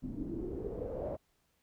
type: noise with low-pass filter sweep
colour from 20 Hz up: pink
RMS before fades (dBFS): -39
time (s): 0.02-1.17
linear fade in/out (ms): 20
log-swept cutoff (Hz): 250 to 640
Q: 5.5
effects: pink hiss -75 dBFS RMS until 1.62 s